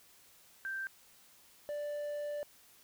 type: tone pair in turn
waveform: sine / triangle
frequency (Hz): 1568 / 587.3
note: G6 / D5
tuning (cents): 0 / 0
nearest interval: octave + perfect fourth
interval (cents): 1700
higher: first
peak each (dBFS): -36 / -34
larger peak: second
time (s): 0.65-0.87 / 1.69-2.43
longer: second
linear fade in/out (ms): 0
effects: white hiss -62 dBFS RMS until 2.83 s